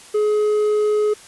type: tone with hard clipping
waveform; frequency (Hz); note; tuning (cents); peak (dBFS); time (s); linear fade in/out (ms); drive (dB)
sine; 422.3; G#4; +29; -16; 0.14-1.14; 10; 3
effects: white hiss -43 dBFS RMS until 1.27 s + resampled to 24000 Hz